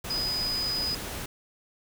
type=tone in noise; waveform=sine; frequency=4978 Hz; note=D#8; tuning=in tune; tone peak=-27 dBFS; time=0.1-0.95 s; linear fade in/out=5 ms; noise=pink; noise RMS=-36 dBFS; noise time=0.04-1.26 s; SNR=+6 dB; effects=none